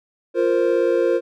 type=chord; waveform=triangle; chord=F suspended fourth; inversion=none; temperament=just; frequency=349.2 / 465.6 / 523.8 Hz; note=F4 / Bb4 / C5; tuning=0 / -2 / +2 cents; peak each=-18 dBFS; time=0.34-1.21 s; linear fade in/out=50 ms; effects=none